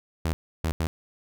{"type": "tone bursts at uneven times", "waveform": "sawtooth", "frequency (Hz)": 81.1, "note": "E2", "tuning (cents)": -28, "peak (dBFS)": -20, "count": 3, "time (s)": [[0.25, 0.33], [0.64, 0.72], [0.8, 0.87]], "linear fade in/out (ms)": 0, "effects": []}